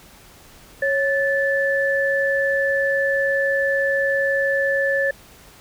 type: tone pair together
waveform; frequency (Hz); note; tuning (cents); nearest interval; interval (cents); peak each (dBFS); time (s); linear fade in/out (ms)
sine; 550.3 / 1747; C#5 / A6; -13 / -13; octave + minor sixth; 2000; -20; 0.82-5.11; 5
effects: pink hiss -47 dBFS RMS until 5.6 s